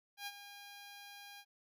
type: tone with ADSR envelope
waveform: 10% pulse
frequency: 810 Hz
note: G#5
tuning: 43 cents flat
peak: -32 dBFS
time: 0.17-1.45 s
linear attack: 96 ms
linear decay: 44 ms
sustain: -11 dB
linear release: 56 ms
effects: none